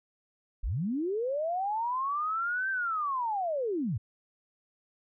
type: linear two-way sweep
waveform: sine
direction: up then down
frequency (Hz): 30 to 1576 to 87.8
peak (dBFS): -28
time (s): 0.63-3.98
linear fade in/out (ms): 10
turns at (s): 2.7
effects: none